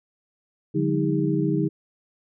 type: tone cluster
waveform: sine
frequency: 146.9 / 180.3 / 200.3 / 315.4 / 402 Hz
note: D3 / F#3 / G3 / D#4 / G4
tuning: +1 / -45 / +38 / +24 / +44 cents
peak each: -25 / -27 / -31 / -24 / -28 dBFS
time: 0.74-1.69 s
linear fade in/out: 20 ms
effects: none